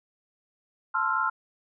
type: chord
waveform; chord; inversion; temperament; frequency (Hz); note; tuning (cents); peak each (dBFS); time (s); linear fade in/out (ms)
sine; F major seventh; first; equal with one note detuned; 880 / 1046.5 / 1331.5 / 1396.9; A5 / C6 / E6 / F6; 0 / 0 / +17 / 0; -32 / -29 / -29 / -27; 0.94-1.3; 10
effects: none